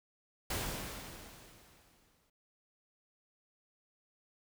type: noise with exponential decay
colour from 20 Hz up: pink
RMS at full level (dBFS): -35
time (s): 0.5-2.3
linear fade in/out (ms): 5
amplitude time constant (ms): 390
effects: none